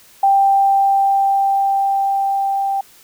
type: tone with level ramp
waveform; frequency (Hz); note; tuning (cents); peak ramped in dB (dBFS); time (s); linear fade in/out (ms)
sine; 787; G5; +7; -9 to -16; 0.23-2.81; 5
effects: white hiss -47 dBFS RMS until 3.03 s